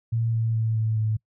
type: tone with pitch steps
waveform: sine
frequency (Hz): 114.7 / 113.25 / 111.82 / 110.41 / 109.02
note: A#2 / A#2 / A2 / A2 / A2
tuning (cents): -28 / -50 / +28 / +6 / -15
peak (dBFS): -21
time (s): 0.12-1.17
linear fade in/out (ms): 10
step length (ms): 210
effects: noise-tail reverb RT60 0.1 s tail -25 dB re dry